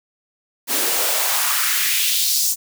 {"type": "noise with high-pass filter sweep", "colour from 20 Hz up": "white", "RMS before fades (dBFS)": -19, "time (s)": [0.67, 2.56], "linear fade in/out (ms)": 50, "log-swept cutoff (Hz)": [250, 6800], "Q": 1.9, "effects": []}